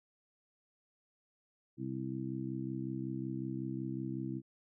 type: harmonic tone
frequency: 65.41 Hz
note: C2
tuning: in tune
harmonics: 2 / 3 / 4 / 5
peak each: -41 / -43 / -42 / -41 dBFS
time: 1.77-4.42 s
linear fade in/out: 50 ms
effects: none